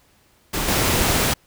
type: noise with level steps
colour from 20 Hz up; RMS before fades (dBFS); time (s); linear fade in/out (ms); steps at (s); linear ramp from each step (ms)
pink; -24 / -19; 0.53-1.34; 10; 0.68; 5
effects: pink hiss -58 dBFS RMS until 1.46 s